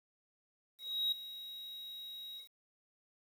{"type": "tone with ADSR envelope", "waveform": "triangle", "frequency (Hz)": 3813, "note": "A#7", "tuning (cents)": 38, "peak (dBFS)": -28, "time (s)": [0.78, 2.49], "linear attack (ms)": 340, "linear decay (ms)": 6, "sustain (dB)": -15, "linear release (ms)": 120, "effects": ["10-bit"]}